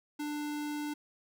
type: tone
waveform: square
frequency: 296.2 Hz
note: D4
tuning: 15 cents sharp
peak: -35 dBFS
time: 0.19-0.94 s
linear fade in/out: 10 ms
effects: none